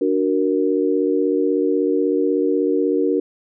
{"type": "chord", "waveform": "sine", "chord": "D augmented", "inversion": "none", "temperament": "equal", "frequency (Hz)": [293.7, 370, 466.2], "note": ["D4", "F#4", "A#4"], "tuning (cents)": [0, 0, 0], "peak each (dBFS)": -20, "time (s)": [0.01, 3.2], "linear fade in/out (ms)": 5, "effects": []}